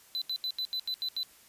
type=tone bursts; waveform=triangle; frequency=4012 Hz; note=B7; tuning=26 cents sharp; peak=-29 dBFS; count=8; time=0.15-1.231 s; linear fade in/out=0 ms; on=66 ms; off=79 ms; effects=white hiss -58 dBFS RMS until 1.48 s + resampled to 32000 Hz